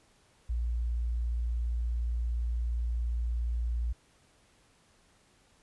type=tone; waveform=sine; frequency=58.6 Hz; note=A#1; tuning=10 cents sharp; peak=-28 dBFS; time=0.49-3.93 s; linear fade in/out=10 ms; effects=pink hiss -65 dBFS RMS until 5.62 s + resampled to 24000 Hz